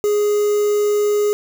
triangle tone with quantisation, 415.3 Hz, G#4, in tune, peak -12 dBFS, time 0.04-1.33 s, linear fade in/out 0 ms, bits 5, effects none

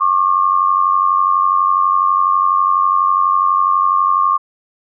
sine tone pair together, 1089 / 1181.1 Hz, C#6 / D6, -31 / +9 cents, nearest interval minor second, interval 140 cents, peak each -13 / -14 dBFS, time 0-4.38 s, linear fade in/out 20 ms, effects none

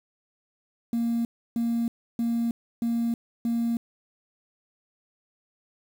sine tone bursts, 233.1 Hz, A#3, in tune, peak -21 dBFS, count 5, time 0.93-3.77 s, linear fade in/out 2 ms, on 320 ms, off 310 ms, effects tanh soft clip ceiling -21 dBFS + 8-bit

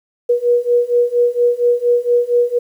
sine beating tone pair, 480.3 / 484.6 Hz, B4 / B4, -48 / -33 cents, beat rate 4.3 Hz, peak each -15 / -14 dBFS, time 0.29-2.59 s, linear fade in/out 10 ms, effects 8-bit

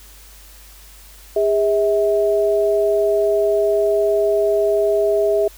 sine tone pair together, 407.2 / 646.4 Hz, G#4 / E5, -34 / -34 cents, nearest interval minor sixth, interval 800 cents, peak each -16 / -17 dBFS, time 1.36-5.48 s, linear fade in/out 5 ms, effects added 50 Hz sine -43 dBFS peak until 5.57 s + white hiss -45 dBFS RMS until 5.57 s

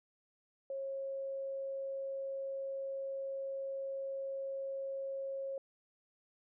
sine tone, 543 Hz, C#5, 36 cents flat, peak -37 dBFS, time 0.7-5.58 s, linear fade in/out 2 ms, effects none

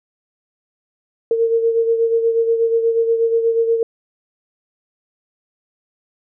sine beating tone pair, 457.1 / 465.4 Hz, A#4 / A#4, -34 / -3 cents, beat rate 8.3 Hz, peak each -14 / -22 dBFS, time 1.31-3.83 s, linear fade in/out 2 ms, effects none

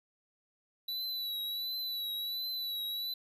square tone with vibrato, 3947 Hz, B7, 2 cents flat, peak -35 dBFS, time 0.88-3.14 s, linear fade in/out 5 ms, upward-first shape triangle, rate 1.4 Hz, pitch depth 52 cents each way, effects none

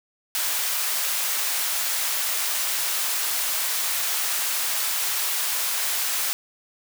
white high-pass noise, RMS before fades -25 dBFS, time 0.35-6.33 s, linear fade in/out 0 ms, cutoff 740 Hz, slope 12 dB/octave, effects none

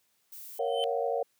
violet noise, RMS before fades -45 dBFS, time 0.32-0.59 s, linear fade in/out 5 ms
triangle tone with exponential growth, 3072 Hz, G7, 36 cents flat, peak -27 dBFS, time 0.54-0.84 s, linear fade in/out 0 ms, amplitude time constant 64 ms
sine chord, Gb major seventh, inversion first, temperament equal with one note detuned, 466.2 / 554.4 / 698.5 / 751.2 Hz, Bb4 / Db5 / F5 / Gb5, 0 / 0 / 0 / +26 cents, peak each -31 / -32 / -34 / -35 dBFS, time 0.59-1.23 s, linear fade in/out 5 ms
effects white hiss -72 dBFS RMS until 1.39 s + high-pass 100 Hz 12 dB/octave

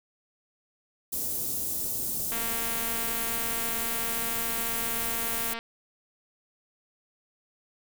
white band-stop noise, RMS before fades -31 dBFS, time 1.12-5.54 s, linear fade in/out 10 ms, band 420 to 8300 Hz, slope 12 dB/octave
click train, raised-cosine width 0.3 ms, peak -20 dBFS, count 753, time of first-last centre 2.32-5.59 s, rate 230 Hz
effects none

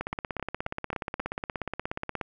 two click trains, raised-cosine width 0.5 ms, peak -16 / -18 dBFS, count 38 / 5, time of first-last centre 0.01-2.212 / 0.13-1.197 s, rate 16.8 / 3.75 Hz, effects none

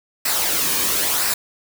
white noise with flanger, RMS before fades -20 dBFS, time 0.25-1.34 s, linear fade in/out 5 ms, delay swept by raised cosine 0.3 to 1.5 ms, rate 0.98 Hz, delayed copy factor -0.5, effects none

